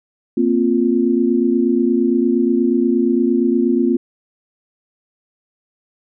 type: chord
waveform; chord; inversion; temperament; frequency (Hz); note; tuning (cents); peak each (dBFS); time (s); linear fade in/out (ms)
sine; Bb suspended second; none; equal; 233.1 / 261.6 / 349.2; Bb3 / C4 / F4; 0 / 0 / 0; -17; 0.37-3.97; 5
effects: none